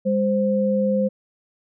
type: tone pair together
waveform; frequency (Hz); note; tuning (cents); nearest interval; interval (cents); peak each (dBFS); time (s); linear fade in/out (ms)
sine; 202.3 / 521.4; G#3 / C5; -45 / -6; octave + major third; 1639; -20; 0.05-1.09; 20
effects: none